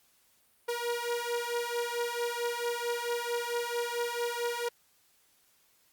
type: beating tone pair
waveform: sawtooth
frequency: 474 / 478.5 Hz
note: A#4 / A#4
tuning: +29 / +45 cents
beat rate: 4.5 Hz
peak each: -30 dBFS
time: 0.68-4.69 s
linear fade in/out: 10 ms
effects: white hiss -67 dBFS RMS until 5.92 s + Opus 48 kbps